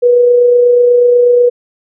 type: tone with amplitude modulation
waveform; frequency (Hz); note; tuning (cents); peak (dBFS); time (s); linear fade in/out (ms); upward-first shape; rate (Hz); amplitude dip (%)
sine; 486.6; B4; -26; -3; 0.02-1.5; 20; sine; 28.2; 30
effects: none